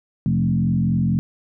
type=tone with frequency modulation; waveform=sine; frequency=170.6 Hz; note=F3; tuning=40 cents flat; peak=-16 dBFS; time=0.26-1.19 s; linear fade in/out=0 ms; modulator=44.1 Hz; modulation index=1.4; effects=none